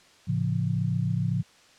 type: chord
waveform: sine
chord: A augmented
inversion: none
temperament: just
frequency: 110 / 137.5 / 171.88 Hz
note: A2 / C#3 / E#3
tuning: 0 / -14 / -27 cents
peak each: -28 dBFS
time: 0.27-1.43 s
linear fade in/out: 20 ms
effects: white hiss -56 dBFS RMS until 1.78 s + low-pass 6000 Hz 12 dB/octave